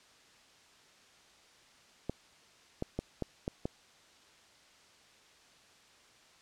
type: clicks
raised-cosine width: 2 ms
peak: -20 dBFS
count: 6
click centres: 2.096 / 2.824 / 2.99 / 3.223 / 3.479 / 3.655 s
effects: white hiss -61 dBFS RMS until 6.41 s + low-pass 6000 Hz 12 dB/octave